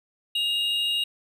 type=tone pair together; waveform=triangle; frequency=2833 / 3806 Hz; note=F7 / A#7; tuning=+24 / +35 cents; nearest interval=perfect fourth; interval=511 cents; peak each=-22 / -28 dBFS; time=0.35-1.04 s; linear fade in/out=5 ms; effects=none